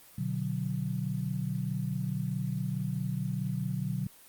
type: chord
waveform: sine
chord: B minor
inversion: none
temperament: just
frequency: 123.47 / 148.16 / 185.21 Hz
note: B2 / D3 / F#3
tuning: 0 / +16 / +2 cents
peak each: -34 dBFS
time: 0.18-4.07 s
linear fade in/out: 5 ms
effects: white hiss -55 dBFS RMS until 4.28 s + Opus 32 kbps